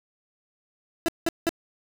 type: tone bursts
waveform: 30% pulse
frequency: 334.4 Hz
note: E4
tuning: 25 cents sharp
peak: -18 dBFS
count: 3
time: 1.06-1.492 s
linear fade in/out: 0 ms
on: 24 ms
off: 180 ms
effects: none